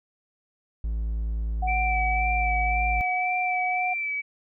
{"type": "tone", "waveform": "triangle", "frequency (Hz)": 55, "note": "A1", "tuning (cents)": 0, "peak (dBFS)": -23, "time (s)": [0.84, 3.01], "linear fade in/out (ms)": 0}
{"type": "tone with pitch glide", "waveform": "sine", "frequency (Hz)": [740, 731.5], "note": ["F#5", "F#5"], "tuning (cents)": [0, -20], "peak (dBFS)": -25, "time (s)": [1.62, 3.94], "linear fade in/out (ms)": 10, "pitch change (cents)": -20, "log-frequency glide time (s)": [2.22, 2.33]}
{"type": "tone with vibrato", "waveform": "sine", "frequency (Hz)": 2319, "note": "D7", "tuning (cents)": -22, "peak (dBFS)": -26, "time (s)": [1.67, 4.22], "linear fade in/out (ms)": 20, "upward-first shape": "sine", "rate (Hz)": 1.9, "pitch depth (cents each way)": 29}
{"effects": []}